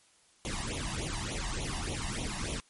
pink noise with flanger, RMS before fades -35 dBFS, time 0.45-2.6 s, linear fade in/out 0 ms, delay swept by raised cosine 0.3 to 1.09 ms, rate 3.4 Hz, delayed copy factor +0.9, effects white hiss -64 dBFS RMS until 2.69 s + MP3 48 kbps

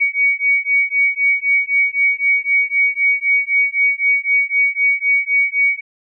sine beating tone pair, 2246 / 2249.9 Hz, C#7 / C#7, +22 / +25 cents, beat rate 3.9 Hz, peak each -16 dBFS, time 0-5.81 s, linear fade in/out 20 ms, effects none

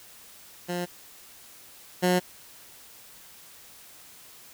15% pulse tone pair in turn, 176.5 / 180.52 Hz, F3 / F#3, +19 / -42 cents, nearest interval unison, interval 39 cents, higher second, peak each -22 / -14 dBFS, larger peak second, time 0.68-0.86 / 2.02-2.2 s, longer neither, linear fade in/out 20 ms, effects white hiss -50 dBFS RMS until 4.53 s

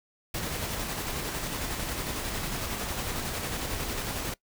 pink noise with tremolo, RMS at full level -32 dBFS, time 0.34-4.34 s, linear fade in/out 5 ms, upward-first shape square, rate 11 Hz, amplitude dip 25%, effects noise-tail reverb RT60 0.1 s tail -21 dB re dry

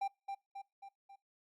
triangle tone with echo, 790 Hz, G5, 13 cents sharp, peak -31 dBFS, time 0.01-0.08 s, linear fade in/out 10 ms, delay 270 ms, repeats 4, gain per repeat -5 dB, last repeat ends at 1.16 s, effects noise-tail reverb RT60 0.3 s tail -26 dB re dry + Opus 48 kbps

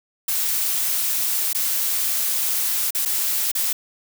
blue noise with dropouts, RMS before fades -22 dBFS, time 0.28-3.73 s, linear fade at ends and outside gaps 5 ms, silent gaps 1.531-1.547 / 2.907-2.948 / 3.052-3.057 / 3.517-3.551 s, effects none

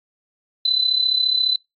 sine tone with amplitude modulation, 4017 Hz, B7, 29 cents sharp, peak -13 dBFS, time 0.65-1.56 s, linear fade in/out 5 ms, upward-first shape sine, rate 34.5 Hz, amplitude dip 70%, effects noise-tail reverb RT60 0.2 s tail -25 dB re dry + AAC 48 kbps

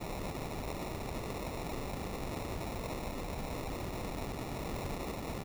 pink noise with sample-and-hold, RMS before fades -39 dBFS, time 0-5.44 s, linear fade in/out 20 ms, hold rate 1575 Hz, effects none

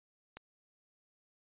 click, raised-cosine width 0.3 ms, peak -29 dBFS, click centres 0.37 s, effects resampled to 8000 Hz

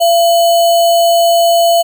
sine tone with sample-and-hold, 680 Hz, F5, 46 cents flat, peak -6 dBFS, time 0-1.83 s, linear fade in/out 20 ms, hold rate 3675 Hz, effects none

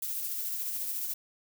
violet noise with tremolo, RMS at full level -33 dBFS, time 0.02-1.14 s, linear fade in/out 5 ms, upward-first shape sine, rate 14 Hz, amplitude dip 30%, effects none

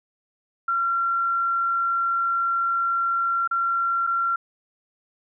sine tone with dropouts, 1369 Hz, F6, 35 cents flat, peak -20 dBFS, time 0.68-4.36 s, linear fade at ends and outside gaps 5 ms, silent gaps 3.476-3.511 / 4.068-4.072 s, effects none

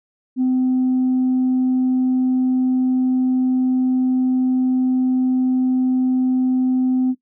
sine tone, 256.2 Hz, C4, 36 cents flat, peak -13 dBFS, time 0.36-7.15 s, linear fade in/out 50 ms, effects noise-tail reverb RT60 0.1 s tail -17 dB re dry + tanh soft clip ceiling -12 dBFS

